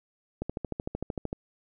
click train, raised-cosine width 2 ms, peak -18 dBFS, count 13, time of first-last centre 0.42-1.329 s, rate 13.2 Hz, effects none

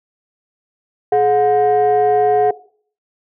sine tone pair together, 422.2 / 726 Hz, G#4 / F#5, +29 / -33 cents, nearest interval major sixth, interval 938 cents, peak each -11 dBFS, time 1.12-2.51 s, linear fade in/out 5 ms, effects noise-tail reverb RT60 0.5 s tail -19 dB re dry + tanh soft clip ceiling -7 dBFS

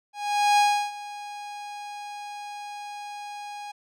45% pulse tone with ADSR envelope, 824 Hz, G#5, 14 cents flat, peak -16 dBFS, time 0.13-3.72 s, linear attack 450 ms, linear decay 330 ms, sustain -19 dB, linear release 11 ms, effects low-pass 8000 Hz 12 dB/octave

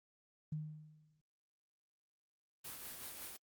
sine tone with exponential decay, 153.6 Hz, D#3, 22 cents flat, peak -36 dBFS, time 0.52-1.21 s, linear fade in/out 5 ms, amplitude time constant 150 ms
white noise with tremolo, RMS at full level -46 dBFS, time 2.64-3.37 s, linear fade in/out 10 ms, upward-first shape triangle, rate 5.4 Hz, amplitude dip 45%
effects Opus 32 kbps

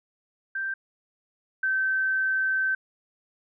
sine tone pair in turn, 1568 / 1544.6 Hz, G6 / G6, 0 / -26 cents, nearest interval unison, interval 26 cents, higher first, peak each -27 / -22 dBFS, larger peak second, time 0.55-0.74 / 1.63-2.75 s, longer second, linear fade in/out 5 ms, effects none

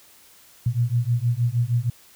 sine beating tone pair, 116.54 / 122.94 Hz, A#2 / B2, 0 / -7 cents, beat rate 6.4 Hz, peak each -22 / -22 dBFS, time 0.66-1.9 s, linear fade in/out 5 ms, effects white hiss -52 dBFS RMS until 2.15 s

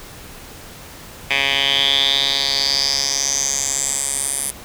10% pulse tone with band-pass filter sweep, 138.1 Hz, C#3, 6 cents flat, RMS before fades -19 dBFS, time 1.3-4.51 s, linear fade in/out 10 ms, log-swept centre 2600 to 10000 Hz, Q 6.2, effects pink hiss -38 dBFS RMS until 4.64 s

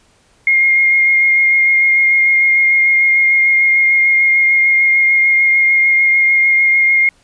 sine tone with vibrato, 2134 Hz, C7, 34 cents sharp, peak -8 dBFS, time 0.47-7.09 s, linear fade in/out 2 ms, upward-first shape sine, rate 6.7 Hz, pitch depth 13 cents each way, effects pink hiss -53 dBFS RMS until 7.23 s + resampled to 22050 Hz

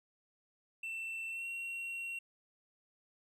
triangle tone with pitch glide, 2681 to 2736 Hz, E7 to F7, +29 to -36 cents, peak -37 dBFS, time 0.83-2.19 s, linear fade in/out 5 ms, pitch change +35 cents, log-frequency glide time 1.29-1.46 s, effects none

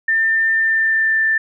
sine tone with pitch glide, 1796 to 1775.4 Hz, A6 to A6, +35 to +15 cents, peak -13 dBFS, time 0.08-1.38 s, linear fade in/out 5 ms, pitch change -20 cents, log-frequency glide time 0.55-1.24 s, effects none

